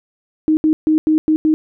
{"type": "tone bursts at uneven times", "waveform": "sine", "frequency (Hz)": 311.8, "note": "D#4", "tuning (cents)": 4, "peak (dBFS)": -10, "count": 6, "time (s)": [[0.48, 0.57], [0.64, 0.73], [0.87, 0.98], [1.07, 1.18], [1.28, 1.36], [1.45, 1.54]], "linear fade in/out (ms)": 0, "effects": []}